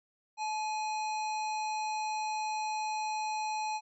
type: harmonic tone with a mistuned harmonic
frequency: 830.6 Hz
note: G#5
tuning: in tune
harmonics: 1 / 3 / 5 / 7 / 9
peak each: -32 / -42 / -46 / -49 / -51 dBFS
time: 0.37-3.81 s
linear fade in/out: 50 ms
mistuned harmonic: 1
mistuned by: +63 cents
effects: none